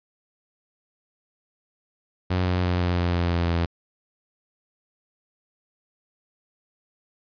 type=tone with pitch steps; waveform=sawtooth; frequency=91.2 / 90.26 / 89.32 / 88.4 / 87.48 / 86.58 / 85.68 / 84.8 Hz; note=F#2 / F#2 / F2 / F2 / F2 / F2 / F2 / E2; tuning=-24 / -42 / +39 / +22 / +3 / -14 / -33 / +50 cents; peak=-17 dBFS; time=2.3-3.66 s; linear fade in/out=10 ms; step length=170 ms; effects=resampled to 11025 Hz